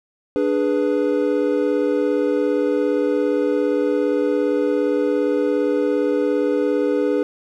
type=chord; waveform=triangle; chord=G# diminished; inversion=second; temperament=equal with one note detuned; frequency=293.7 / 416.5 / 493.9 Hz; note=D4 / G#4 / B4; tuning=0 / +5 / 0 cents; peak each=-19 dBFS; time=0.36-7.23 s; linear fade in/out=0 ms; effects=none